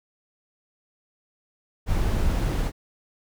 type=noise; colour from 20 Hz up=brown; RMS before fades=-23 dBFS; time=1.86-2.72 s; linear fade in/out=50 ms; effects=none